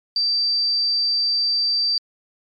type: tone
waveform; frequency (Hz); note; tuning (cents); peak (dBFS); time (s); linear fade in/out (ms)
sine; 4667; D8; -12; -17; 0.16-1.98; 2
effects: MP3 48 kbps